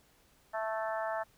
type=harmonic tone; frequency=220 Hz; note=A3; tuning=in tune; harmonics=3 / 4 / 5 / 6 / 7 / 8; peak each=-35 / -38 / -43 / -42 / -46 / -43 dBFS; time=0.53-1.24 s; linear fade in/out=20 ms; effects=pink hiss -66 dBFS RMS until 1.37 s